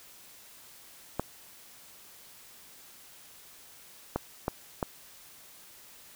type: clicks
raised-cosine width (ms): 1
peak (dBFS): -14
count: 4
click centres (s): 1.196 / 4.16 / 4.481 / 4.828
effects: white hiss -53 dBFS RMS until 6.15 s